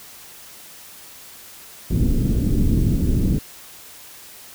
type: low-pass noise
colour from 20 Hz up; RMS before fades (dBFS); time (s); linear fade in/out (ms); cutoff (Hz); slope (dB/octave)
pink; -18; 1.9-3.39; 10; 310; 24
effects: white hiss -42 dBFS RMS until 4.54 s